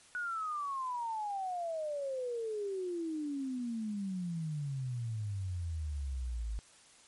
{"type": "exponential sweep", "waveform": "sine", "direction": "down", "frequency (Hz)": [1480, 52.2], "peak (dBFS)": -34, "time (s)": [0.15, 6.59], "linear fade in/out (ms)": 0, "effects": ["white hiss -60 dBFS RMS until 7.07 s", "MP3 48 kbps"]}